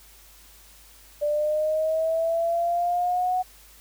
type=linear sweep; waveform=sine; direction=up; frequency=587.3 to 740 Hz; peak=-21 dBFS; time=1.21-3.43 s; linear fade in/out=20 ms; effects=added 50 Hz sine -54 dBFS peak until 3.8 s + white hiss -52 dBFS RMS until 3.8 s